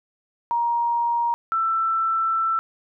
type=tone pair in turn; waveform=sine; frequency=942 / 1332.2 Hz; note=A#5 / E6; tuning=+18 / +18 cents; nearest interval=tritone; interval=600 cents; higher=second; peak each=-19 dBFS; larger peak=neither; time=0.51-1.34 / 1.52-2.59 s; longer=second; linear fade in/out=0 ms; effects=none